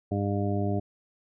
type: harmonic tone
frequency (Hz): 100.9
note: G#2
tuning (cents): -49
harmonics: 1 / 2 / 3 / 4 / 6 / 7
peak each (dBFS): -28 / -31 / -33 / -34 / -36 / -36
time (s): 0.11-0.8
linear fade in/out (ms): 10
effects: none